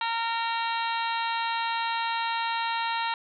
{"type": "harmonic tone with a mistuned harmonic", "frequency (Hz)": 460, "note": "A#4", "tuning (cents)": -23, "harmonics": [2, 3, 4, 5, 6, 7, 8, 9], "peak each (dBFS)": [-28, -35, -36, -39, -37, -40, -38, -41], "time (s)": [0.01, 3.14], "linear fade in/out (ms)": 2, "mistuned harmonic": 8, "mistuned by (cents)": 46, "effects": []}